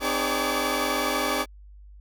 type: tone cluster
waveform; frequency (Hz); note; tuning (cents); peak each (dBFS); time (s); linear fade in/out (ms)
15% pulse; 259.6 / 304.8 / 409.2 / 569 / 1150; C4 / D#4 / G#4 / C#5 / D6; -13 / -36 / -26 / +45 / -37; -24; 0-1.46; 50
effects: added 50 Hz sine -44 dBFS peak until 2 s